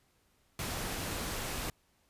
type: noise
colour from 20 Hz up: pink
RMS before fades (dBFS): -37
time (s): 0.59-1.7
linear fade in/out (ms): 2
effects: pink hiss -71 dBFS RMS until 2.09 s + resampled to 32000 Hz